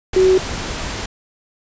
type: tone in noise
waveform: sine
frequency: 374.5 Hz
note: F#4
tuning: 21 cents sharp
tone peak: -9 dBFS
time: 0.16-0.38 s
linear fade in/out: 5 ms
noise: pink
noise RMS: -25 dBFS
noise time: 0.13-1.06 s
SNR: +13 dB
effects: resampled to 16000 Hz